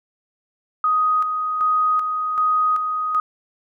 sine tone with tremolo, 1250 Hz, D#6, 8 cents sharp, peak -15 dBFS, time 0.84-3.2 s, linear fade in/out 2 ms, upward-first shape square, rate 1.3 Hz, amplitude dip 45%, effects none

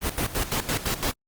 pink noise with tremolo, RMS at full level -25 dBFS, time 0.01-1.14 s, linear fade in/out 50 ms, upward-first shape square, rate 5.9 Hz, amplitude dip 75%, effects Opus 24 kbps

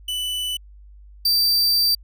45% pulse tone pair in turn, 2984 / 4666 Hz, F#7 / D8, +14 / -12 cents, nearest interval minor sixth, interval 774 cents, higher second, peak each -23 / -15 dBFS, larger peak second, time 0.08-0.57 / 1.25-1.95 s, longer second, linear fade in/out 5 ms, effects added 50 Hz sine -42 dBFS peak until 2.03 s

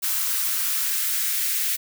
blue noise with high-pass filter sweep, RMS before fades -24 dBFS, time 0.02-1.77 s, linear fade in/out 20 ms, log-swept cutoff 1100 to 1900 Hz, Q 1.7, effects none

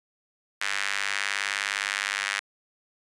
sawtooth tone with high-pass filter, 99.7 Hz, G2, 30 cents sharp, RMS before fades -29 dBFS, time 0.61-2.4 s, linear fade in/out 5 ms, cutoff 1800 Hz, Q 2.1, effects resampled to 22050 Hz

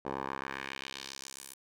10% pulse tone with band-pass filter sweep, 67.4 Hz, C#2, 48 cents flat, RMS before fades -41 dBFS, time 0.05-1.54 s, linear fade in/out 5 ms, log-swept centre 670 to 11000 Hz, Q 1.5, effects none

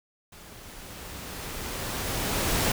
pink noise with level ramp, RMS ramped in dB -48 to -24 dBFS, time 0.32-2.72 s, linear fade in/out 5 ms, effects none

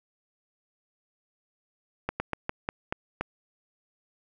slowing click train, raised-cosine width 0.5 ms, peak -13 dBFS, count 7, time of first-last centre 2.09-3.21 s, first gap 110 ms, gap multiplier 1.21, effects none

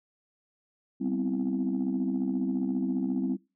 sine chord, C major seventh, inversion second, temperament equal, 196 / 246.9 / 261.6 / 329.6 Hz, G3 / B3 / C4 / E4, 0 / 0 / 0 / 0 cents, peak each -31 / -33 / -28 / -34 dBFS, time 1-3.37 s, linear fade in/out 20 ms, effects noise-tail reverb RT60 0.3 s tail -24 dB re dry + tanh soft clip ceiling -20 dBFS

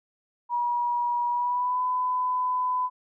sine tone with pitch glide, 962 to 1004 Hz, B5 to B5, -46 to +28 cents, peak -23 dBFS, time 0.49-2.9 s, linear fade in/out 50 ms, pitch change +74 cents, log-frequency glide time 1.29-1.81 s, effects none

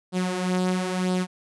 sawtooth tone with flanger, 183.2 Hz, F#3, 17 cents flat, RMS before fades -25 dBFS, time 0.12-1.27 s, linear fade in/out 50 ms, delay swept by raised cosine 0.22 to 5.72 ms, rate 1 Hz, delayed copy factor +0.55, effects resampled to 24000 Hz

